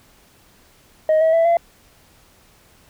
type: tone with pitch steps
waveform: sine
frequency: 626 / 643.6 / 661.7 / 680.3 Hz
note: D#5 / E5 / E5 / F5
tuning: +10 / -42 / +6 / -46 cents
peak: -10 dBFS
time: 1.09-1.57 s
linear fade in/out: 2 ms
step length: 120 ms
effects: tanh soft clip ceiling -11 dBFS + pink hiss -53 dBFS RMS until 2.89 s